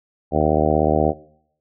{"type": "harmonic tone", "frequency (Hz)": 76.7, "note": "D#2", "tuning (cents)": -24, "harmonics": [1, 2, 3, 4, 5, 6, 7, 8, 9, 10], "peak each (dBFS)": [-24, -24, -24, -24, -24, -24, -24, -24, -24, -24], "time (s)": [0.31, 1.14], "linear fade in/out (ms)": 50, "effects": ["noise-tail reverb RT60 0.7 s tail -20 dB re dry"]}